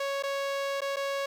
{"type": "tone with dropouts", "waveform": "sawtooth", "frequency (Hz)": 554.4, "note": "C#5", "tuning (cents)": 0, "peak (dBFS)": -25, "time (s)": [0, 1.26], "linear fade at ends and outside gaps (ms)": 5, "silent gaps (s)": [[0.226, 0.235], [0.807, 0.817], [0.961, 0.967]], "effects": ["low-pass 6000 Hz 12 dB/octave", "9-bit"]}